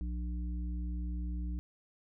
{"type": "harmonic tone", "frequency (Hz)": 60, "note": "B1", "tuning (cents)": -49, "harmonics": [1, 3, 5], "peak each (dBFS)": [-34, -44, -48], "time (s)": [0.01, 1.59], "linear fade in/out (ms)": 0, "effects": []}